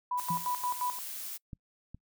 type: tone with tremolo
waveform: sine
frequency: 987.8 Hz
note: B5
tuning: in tune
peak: -29 dBFS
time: 0.11-0.99 s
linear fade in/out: 5 ms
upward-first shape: square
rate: 5.7 Hz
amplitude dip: 80%
type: noise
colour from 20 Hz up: blue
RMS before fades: -40 dBFS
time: 0.17-1.38 s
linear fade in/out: 20 ms
type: tone with exponential decay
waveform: sine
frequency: 169.3 Hz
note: E3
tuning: 46 cents sharp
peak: -30 dBFS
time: 0.3-0.52 s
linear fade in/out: 5 ms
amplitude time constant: 46 ms
type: clicks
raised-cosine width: 5 ms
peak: -29 / -32 dBFS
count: 2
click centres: 1.532 / 1.946 s
effects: noise-tail reverb RT60 0.1 s tail -26 dB re dry